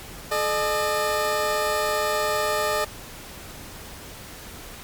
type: tone pair together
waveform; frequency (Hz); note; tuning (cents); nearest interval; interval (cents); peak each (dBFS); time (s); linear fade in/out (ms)
20% pulse; 429.2 / 606; A4 / D#5; -43 / -46; tritone; 597; -22 / -18; 0.31-2.85; 10
effects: pink hiss -40 dBFS RMS until 4.83 s + MP3 96 kbps